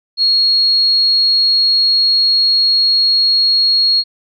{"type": "tone", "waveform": "sine", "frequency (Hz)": 4300, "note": "C8", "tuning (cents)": 47, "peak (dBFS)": -9, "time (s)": [0.17, 4.04], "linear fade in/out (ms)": 50, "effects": []}